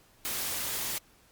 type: noise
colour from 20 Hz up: white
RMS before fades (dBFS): -33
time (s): 0.25-0.98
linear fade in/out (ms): 0
effects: pink hiss -61 dBFS RMS until 1.31 s + MP3 96 kbps